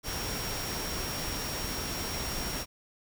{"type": "tone in noise", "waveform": "sine", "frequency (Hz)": 5580, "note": "F8", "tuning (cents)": -2, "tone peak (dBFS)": -39, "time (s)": [0.03, 2.66], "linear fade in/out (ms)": 50, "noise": "pink", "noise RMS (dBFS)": -35, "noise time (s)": [0.03, 2.66], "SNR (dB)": -7, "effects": []}